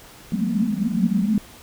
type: band-pass noise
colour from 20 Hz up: pink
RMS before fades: -21 dBFS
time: 0.32-1.38 s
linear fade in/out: 2 ms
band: 180 to 240 Hz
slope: 96 dB/octave
effects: pink hiss -45 dBFS RMS until 1.62 s